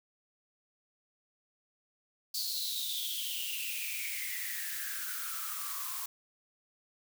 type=noise with high-pass filter sweep; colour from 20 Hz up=blue; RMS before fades=-37 dBFS; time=2.34-6.06 s; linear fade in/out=5 ms; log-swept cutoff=4500 to 1000 Hz; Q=10; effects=none